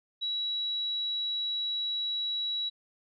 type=tone; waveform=sine; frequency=3900 Hz; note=B7; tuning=23 cents flat; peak=-29 dBFS; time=0.21-2.7 s; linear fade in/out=20 ms; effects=none